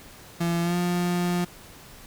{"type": "tone with pitch glide", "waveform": "35% pulse", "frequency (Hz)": [170, 176.4], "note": ["F3", "F3"], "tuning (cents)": [-46, 18], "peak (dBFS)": -21, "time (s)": [0.4, 1.45], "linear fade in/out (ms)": 10, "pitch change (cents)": 64, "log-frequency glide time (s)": [0.62, 0.76], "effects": ["pink hiss -47 dBFS RMS until 2.06 s"]}